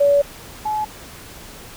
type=tone pair in turn; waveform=sine; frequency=570 / 854 Hz; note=C#5 / G#5; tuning=+48 / +48 cents; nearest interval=perfect fifth; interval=700 cents; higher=second; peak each=-11 / -19 dBFS; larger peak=first; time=0-0.22 / 0.65-0.85 s; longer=first; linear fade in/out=10 ms; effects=pink hiss -39 dBFS RMS until 1.76 s